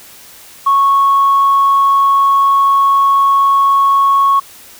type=tone; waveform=sine; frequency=1104 Hz; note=C#6; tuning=7 cents flat; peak=-6 dBFS; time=0.66-4.4 s; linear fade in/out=10 ms; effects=tanh soft clip ceiling -3 dBFS + white hiss -38 dBFS RMS until 4.79 s